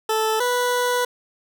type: tone pair in turn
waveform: 20% pulse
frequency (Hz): 438.3 / 492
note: A4 / B4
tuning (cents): -7 / -7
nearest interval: major second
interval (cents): 200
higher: second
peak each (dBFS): -14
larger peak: neither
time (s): 0.09-0.4 / 0.4-1.05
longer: second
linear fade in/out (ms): 5
effects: none